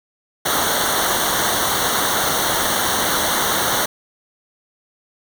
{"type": "noise with comb filter", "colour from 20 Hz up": "pink", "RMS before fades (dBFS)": -19, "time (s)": [0.45, 3.86], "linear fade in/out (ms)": 10, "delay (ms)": 0.4, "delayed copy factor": -0.9, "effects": []}